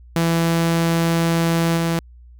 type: tone with level steps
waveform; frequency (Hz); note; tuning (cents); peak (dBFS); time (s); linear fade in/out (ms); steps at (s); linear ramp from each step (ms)
sawtooth; 166.6; E3; +19; -12 / -14; 0.16-1.99; 2; 1.76; 20
effects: added 60 Hz sine -41 dBFS peak until 2.39 s